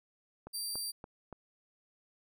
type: click train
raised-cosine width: 1 ms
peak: -31 dBFS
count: 4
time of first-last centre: 0.47-1.327 s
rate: 3.5 Hz
type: tone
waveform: 20% pulse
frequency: 4698 Hz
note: D8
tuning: in tune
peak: -30 dBFS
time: 0.53-0.92 s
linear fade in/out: 20 ms
effects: none

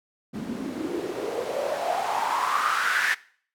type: noise with band-pass filter sweep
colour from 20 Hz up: white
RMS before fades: -27 dBFS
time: 0.33-3.15 s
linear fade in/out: 20 ms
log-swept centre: 210 to 1800 Hz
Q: 6.3
effects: noise-tail reverb RT60 0.5 s tail -20 dB re dry

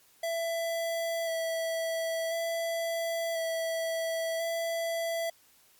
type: tone with vibrato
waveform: square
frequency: 661 Hz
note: E5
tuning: 5 cents sharp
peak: -30 dBFS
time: 0.23-5.3 s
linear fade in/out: 5 ms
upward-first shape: square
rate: 0.48 Hz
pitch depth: 13 cents each way
effects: white hiss -62 dBFS RMS until 5.79 s + MP3 96 kbps

